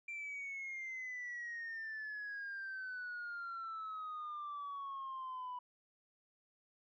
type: exponential sweep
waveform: sine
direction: down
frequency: 2364 to 985 Hz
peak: -40 dBFS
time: 0.08-5.59 s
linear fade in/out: 5 ms
effects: tanh soft clip ceiling -39 dBFS